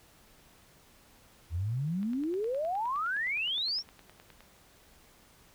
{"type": "exponential sweep", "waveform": "sine", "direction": "up", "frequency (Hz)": [77.78, 5670], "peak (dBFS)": -29, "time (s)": [1.5, 3.83], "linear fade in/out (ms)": 50}
{"type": "click train", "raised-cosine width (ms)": 0.3, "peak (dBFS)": -35, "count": 24, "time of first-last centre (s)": [2.03, 4.406], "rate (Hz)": 9.68}
{"effects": ["pink hiss -60 dBFS RMS until 5.54 s"]}